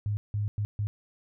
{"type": "tone bursts at uneven times", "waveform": "sine", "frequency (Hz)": 103.83, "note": "G#2", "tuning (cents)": 0, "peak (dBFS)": -26, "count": 4, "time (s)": [[0.06, 0.17], [0.34, 0.48], [0.58, 0.65], [0.79, 0.87]], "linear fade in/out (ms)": 0, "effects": []}